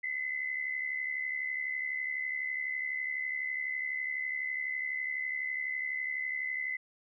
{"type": "tone pair together", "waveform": "sine", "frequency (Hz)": [2021, 2093], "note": ["B6", "C7"], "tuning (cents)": [39, 0], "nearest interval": "minor second", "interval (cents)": 61, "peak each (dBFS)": [-33, -39], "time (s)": [0.03, 6.77], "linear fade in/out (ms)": 10, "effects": []}